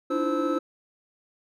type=tone cluster; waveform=triangle; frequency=293 / 323 / 339.9 / 520 / 1303 Hz; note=D4 / E4 / F4 / C5 / E6; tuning=-4 / -35 / -47 / -11 / -20 cents; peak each=-26 / -30 / -28 / -27 / -29 dBFS; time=0.1-0.59 s; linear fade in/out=10 ms; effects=none